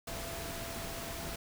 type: tone in noise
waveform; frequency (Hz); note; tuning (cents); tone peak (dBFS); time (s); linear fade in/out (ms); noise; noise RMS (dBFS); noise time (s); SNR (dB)
sine; 672; E5; +33; -46; 0.07-1.36; 5; pink; -41; 0.07-1.36; -8
effects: none